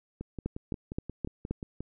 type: two click trains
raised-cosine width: 3 ms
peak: -24 / -18 dBFS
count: 10 / 5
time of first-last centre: 0.21-1.806 / 0.46-1.51 s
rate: 5.64 / 3.81 Hz
effects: none